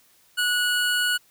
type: tone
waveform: 25% pulse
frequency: 1464 Hz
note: F#6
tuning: 19 cents flat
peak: -17 dBFS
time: 0.37-1.18 s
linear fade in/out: 20 ms
effects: white hiss -59 dBFS RMS until 1.3 s